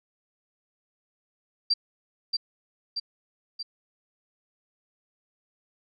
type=tone with echo; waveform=sine; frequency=4706 Hz; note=D8; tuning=3 cents sharp; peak=-19 dBFS; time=1.7-1.74 s; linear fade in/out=10 ms; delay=630 ms; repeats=3; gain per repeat=-4 dB; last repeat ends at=3.63 s; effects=none